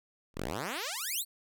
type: exponential sweep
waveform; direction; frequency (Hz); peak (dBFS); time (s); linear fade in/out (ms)
5% pulse; up; 31.77 to 4600; -23; 0.34-1.25; 50
effects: none